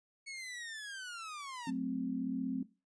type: linear sweep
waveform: sawtooth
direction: down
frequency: 2220 to 880 Hz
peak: -39 dBFS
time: 0.26-1.71 s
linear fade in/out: 20 ms
type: chord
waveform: sine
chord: F# diminished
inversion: none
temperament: equal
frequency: 185 / 220 / 261.6 Hz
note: F#3 / A3 / C4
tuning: 0 / 0 / 0 cents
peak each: -40 / -41 / -35 dBFS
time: 1.67-2.63 s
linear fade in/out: 5 ms
effects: noise-tail reverb RT60 0.3 s tail -19 dB re dry + resampled to 22050 Hz